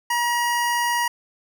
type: tone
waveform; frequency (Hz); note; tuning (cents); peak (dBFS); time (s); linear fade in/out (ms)
25% pulse; 955; A#5; +42; -16; 0.1-1.08; 5
effects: none